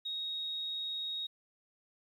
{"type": "tone", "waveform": "sine", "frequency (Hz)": 3761, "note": "A#7", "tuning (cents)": 15, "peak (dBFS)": -35, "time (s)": [0.05, 1.27], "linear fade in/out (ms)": 10, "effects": ["11-bit"]}